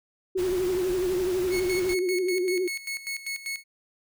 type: tone with vibrato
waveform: sine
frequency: 365.9 Hz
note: F#4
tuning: 19 cents flat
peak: -23 dBFS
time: 0.35-2.68 s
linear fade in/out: 10 ms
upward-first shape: triangle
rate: 12 Hz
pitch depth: 77 cents each way
type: noise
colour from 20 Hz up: pink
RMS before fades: -38 dBFS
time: 0.37-1.95 s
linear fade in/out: 20 ms
type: tone with tremolo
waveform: sawtooth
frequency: 2194 Hz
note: C#7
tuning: 18 cents flat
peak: -26 dBFS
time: 1.5-3.64 s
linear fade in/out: 50 ms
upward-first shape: square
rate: 5.1 Hz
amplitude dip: 75%
effects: none